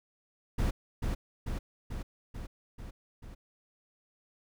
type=noise with echo; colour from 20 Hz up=brown; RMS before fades=-28 dBFS; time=0.58-0.71 s; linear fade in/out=10 ms; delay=440 ms; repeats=6; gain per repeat=-3 dB; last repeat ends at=3.35 s; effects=none